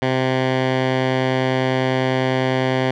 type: tone with low-pass filter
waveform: 10% pulse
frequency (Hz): 130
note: C3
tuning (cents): -11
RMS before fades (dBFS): -19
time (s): 0.02-2.91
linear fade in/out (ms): 2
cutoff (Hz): 3000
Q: 1.1
effects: none